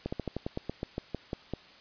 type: slowing click train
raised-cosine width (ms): 2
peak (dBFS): -19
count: 13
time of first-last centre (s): 0.06-1.536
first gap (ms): 65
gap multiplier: 1.11
effects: white hiss -54 dBFS RMS until 1.8 s + resampled to 11025 Hz